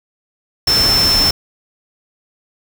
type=tone in noise; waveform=sine; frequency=5330 Hz; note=E8; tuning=18 cents sharp; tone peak=-11 dBFS; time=0.67-1.31 s; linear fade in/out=5 ms; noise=pink; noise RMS=-19 dBFS; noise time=0.67-1.31 s; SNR=+5 dB; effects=none